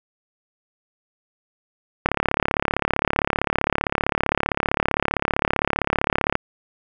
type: click train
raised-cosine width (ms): 0.5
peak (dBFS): -3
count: 153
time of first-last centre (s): 2.06-6.354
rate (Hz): 35.4
effects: none